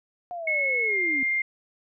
sine linear sweep, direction down, 720 to 256.1 Hz, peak -31 dBFS, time 0.31-1.23 s, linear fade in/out 0 ms
sine tone with pitch glide, 2186 to 2110 Hz, C#7 to C7, -25 to +14 cents, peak -22 dBFS, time 0.47-1.42 s, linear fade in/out 5 ms, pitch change -61 cents, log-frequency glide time 0.85-0.97 s
effects none

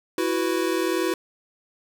square chord, E suspended second, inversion none, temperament equal, 329.6 / 370 / 493.9 Hz, E4 / F#4 / B4, 0 / 0 / 0 cents, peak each -26 / -26 / -30 dBFS, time 0.18-1.14 s, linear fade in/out 2 ms, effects none

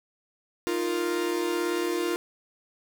45% pulse chord, Eb suspended second, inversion none, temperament equal, 311.1 / 349.2 / 466.2 Hz, Eb4 / F4 / Bb4, 0 / 0 / 0 cents, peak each -33 / -27 / -33 dBFS, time 0.67-2.16 s, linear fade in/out 0 ms, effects none

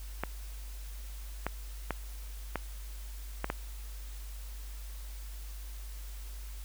clicks, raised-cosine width 0.5 ms, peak -16 dBFS, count 6, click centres 0.236 / 1.466 / 1.907 / 2.557 / 3.444 / 3.501 s, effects added 50 Hz sine -40 dBFS peak until 6.64 s + white hiss -53 dBFS RMS until 6.64 s

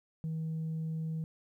sine tone, 160 Hz, D#3, 49 cents sharp, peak -31 dBFS, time 0.24-1.24 s, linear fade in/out 0 ms, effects tanh soft clip ceiling -31 dBFS + 12-bit

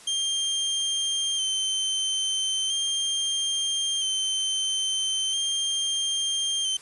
sawtooth tone with vibrato, 3143 Hz, G7, 4 cents sharp, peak -21 dBFS, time 0.07-6.77 s, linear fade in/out 5 ms, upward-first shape square, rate 0.38 Hz, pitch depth 24 cents each way, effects white hiss -48 dBFS RMS until 6.81 s + resampled to 24000 Hz

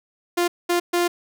sawtooth tone bursts at uneven times, 349.2 Hz, F4, in tune, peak -14 dBFS, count 3, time 0.37-0.48 / 0.69-0.8 / 0.93-1.08 s, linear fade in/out 10 ms, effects none

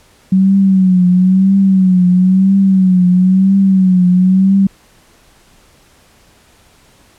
sine tone with vibrato, 187.5 Hz, F#3, 23 cents sharp, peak -6 dBFS, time 0.32-4.67 s, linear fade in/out 5 ms, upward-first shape triangle, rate 1 Hz, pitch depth 83 cents each way, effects pink hiss -48 dBFS RMS until 7.18 s + low-pass 12000 Hz 12 dB/octave

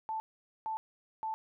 sine tone bursts, 880 Hz, A5, in tune, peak -33 dBFS, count 3, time 0.09-1.34 s, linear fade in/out 0 ms, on 110 ms, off 460 ms, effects none

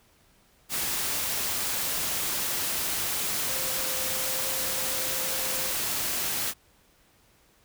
sine tone in noise, 523.3 Hz, C5, in tune, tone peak -40 dBFS, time 3.46-5.74 s, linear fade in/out 50 ms, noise white, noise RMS -29 dBFS, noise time 0.69-6.54 s, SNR -14 dB, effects pink hiss -62 dBFS RMS until 7.64 s

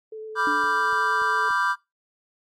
sine tone with vibrato, 436.1 Hz, A4, 15 cents flat, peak -33 dBFS, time 0.12-1.49 s, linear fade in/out 5 ms, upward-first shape square, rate 9.1 Hz, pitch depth 9 cents each way
triangle chord, G dominant seventh, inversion first, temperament equal, 987.8 / 1174.7 / 1396.9 / 1568 Hz, B5 / D6 / F6 / G6, 0 / 0 / 0 / 0 cents, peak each -25 / -23 / -28 / -23 dBFS, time 0.35-1.76 s, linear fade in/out 50 ms
sine tone with exponential decay, 293.7 Hz, D4, in tune, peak -26 dBFS, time 0.47-1.07 s, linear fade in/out 1 ms, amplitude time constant 130 ms
click train, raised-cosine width 2 ms, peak -33 dBFS, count 4, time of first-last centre 0.64-1.507 s, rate 3.46 Hz
effects noise-tail reverb RT60 0.2 s tail -20 dB re dry + Opus 48 kbps

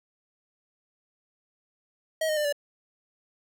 square tone with pitch steps, 636 / 616.5 / 597.5 / 579.2 Hz, D#5 / D#5 / D5 / D5, +38 / -16 / +30 / -24 cents, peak -25 dBFS, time 2.21-2.526 s, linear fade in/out 5 ms, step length 79 ms, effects none

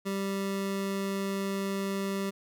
25% pulse tone, 196 Hz, G3, in tune, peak -26 dBFS, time 0.05-2.31 s, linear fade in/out 20 ms, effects none

